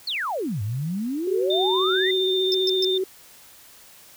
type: exponential two-way sweep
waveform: sine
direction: down then up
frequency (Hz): 4598 to 97.3 to 2056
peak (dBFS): -24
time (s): 0.07-2.11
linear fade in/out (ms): 5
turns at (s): 0.62
type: tone with vibrato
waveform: sine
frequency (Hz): 375.6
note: F#4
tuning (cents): +26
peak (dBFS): -21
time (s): 1.27-3.04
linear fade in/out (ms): 5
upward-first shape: square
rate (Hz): 15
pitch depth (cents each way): 18
type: tone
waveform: sine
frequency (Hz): 3606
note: A7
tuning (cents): +42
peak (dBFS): -23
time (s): 1.5-2.98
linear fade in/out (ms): 5
type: tone bursts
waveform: triangle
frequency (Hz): 5274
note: E8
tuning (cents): 0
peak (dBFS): -21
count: 3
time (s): 2.52-2.846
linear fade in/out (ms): 0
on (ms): 22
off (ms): 130
effects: white hiss -49 dBFS RMS until 4.16 s